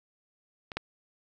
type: clicks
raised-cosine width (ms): 0.3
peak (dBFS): -23 / -15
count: 2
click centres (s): 0.718 / 0.77
effects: none